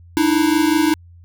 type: tone pair together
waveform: square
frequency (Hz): 300 / 325.3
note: D4 / E4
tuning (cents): +37 / -23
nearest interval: minor second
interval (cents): 140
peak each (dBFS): -17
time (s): 0.17-0.94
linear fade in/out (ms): 0
effects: added 86 Hz sine -41 dBFS peak until 1.24 s